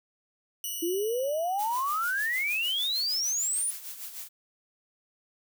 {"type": "tone with exponential decay", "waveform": "5% pulse", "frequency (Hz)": 2941, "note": "F#7", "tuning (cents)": -11, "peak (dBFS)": -23, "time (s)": [0.64, 3.36], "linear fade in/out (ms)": 1, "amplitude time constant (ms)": 590}
{"type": "exponential sweep", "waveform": "sine", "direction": "up", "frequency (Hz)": [327.2, 10000], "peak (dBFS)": -26, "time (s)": [0.82, 3.71], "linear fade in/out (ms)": 10}
{"type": "noise with tremolo", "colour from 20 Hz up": "blue", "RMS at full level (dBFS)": -38, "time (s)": [1.58, 4.29], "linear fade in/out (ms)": 20, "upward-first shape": "sine", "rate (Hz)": 6.6, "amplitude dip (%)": 60}
{"effects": []}